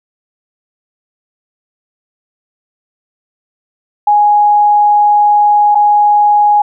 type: tone with dropouts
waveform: sine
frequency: 830.6 Hz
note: G#5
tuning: in tune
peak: -5 dBFS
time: 4.07-6.62 s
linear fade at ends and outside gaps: 5 ms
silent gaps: 5.748-5.753 s
effects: none